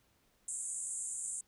pink band-pass noise, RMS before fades -40 dBFS, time 0.48-1.41 s, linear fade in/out 5 ms, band 7100 to 9600 Hz, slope 96 dB/octave, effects pink hiss -72 dBFS RMS until 1.47 s

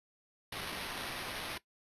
violet noise with sample-and-hold, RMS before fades -41 dBFS, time 0.52-1.58 s, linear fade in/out 5 ms, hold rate 7350 Hz, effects noise-tail reverb RT60 0.1 s tail -17 dB re dry + resampled to 32000 Hz

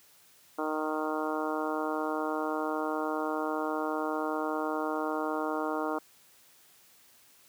harmonic tone, 154.9 Hz, D#3, 7 cents flat, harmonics 2 / 3 / 4 / 5 / 6 / 7 / 8 / 9, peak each -34 / -36 / -37 / -38 / -39 / -39 / -40 / -41 dBFS, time 0.58-5.99 s, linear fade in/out 10 ms, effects white hiss -60 dBFS RMS until 7.48 s + high-pass 80 Hz 12 dB/octave

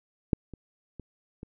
clicks, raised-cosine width 3 ms, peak -9 / -28 / -27 / -27 dBFS, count 4, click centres 0.332 / 0.537 / 0.997 / 1.431 s, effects none

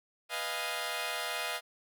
10% pulse chord, F half-diminished seventh, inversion second, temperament equal, 493.9 / 622.3 / 698.5 / 830.6 Hz, Cb5 / Eb5 / F5 / Ab5, 0 / 0 / 0 / 0 cents, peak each -33 / -30 / -29 / -33 dBFS, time 0.29-1.61 s, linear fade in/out 50 ms, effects none

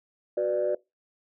sine chord, B minor, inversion second, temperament just, 370.4 / 493.9 / 592.7 Hz, F#4 / B4 / D5, +2 / 0 / +16 cents, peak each -28 / -29 / -25 dBFS, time 0.37-0.75 s, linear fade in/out 5 ms, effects noise-tail reverb RT60 0.2 s tail -21 dB re dry + tanh soft clip ceiling -17 dBFS

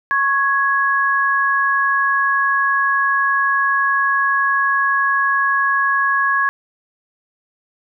sine tone pair together, 1100 / 1668.3 Hz, C#6 / G#6, -14 / +7 cents, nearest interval perfect fifth, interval 721 cents, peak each -17 / -16 dBFS, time 0.11-6.49 s, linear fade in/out 0 ms, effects none

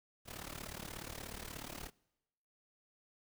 pink noise with amplitude modulation, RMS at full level -43 dBFS, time 0.25-1.91 s, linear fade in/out 50 ms, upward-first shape sine, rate 36.7 Hz, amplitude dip 85%, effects noise-tail reverb RT60 1.0 s tail -25 dB re dry

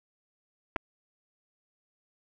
clicks, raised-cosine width 0.5 ms, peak -15 dBFS, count 2, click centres 0.761 / 0.764 s, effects none

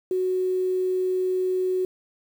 sine tone, 370 Hz, F#4, in tune, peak -21 dBFS, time 0.11-1.85 s, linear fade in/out 2 ms, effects 8-bit

